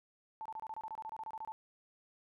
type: tone bursts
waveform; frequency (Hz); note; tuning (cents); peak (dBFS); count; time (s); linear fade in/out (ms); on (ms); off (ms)
sine; 880; A5; 0; -40; 16; 0.41-1.52; 0; 45; 26
effects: none